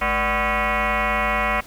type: tone with frequency modulation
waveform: sine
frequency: 589 Hz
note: D5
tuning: 5 cents sharp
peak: -18 dBFS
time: 0.01-1.61 s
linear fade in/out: 10 ms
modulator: 268 Hz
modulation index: 7.1
effects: pink hiss -44 dBFS RMS until 1.66 s